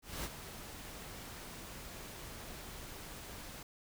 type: noise with ADSR envelope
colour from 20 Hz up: pink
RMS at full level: -39 dBFS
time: 0.02-3.63 s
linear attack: 220 ms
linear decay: 45 ms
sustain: -9 dB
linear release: 4 ms
effects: none